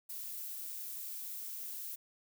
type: noise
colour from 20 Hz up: violet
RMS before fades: -43 dBFS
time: 0.09-1.96 s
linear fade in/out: 10 ms
effects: none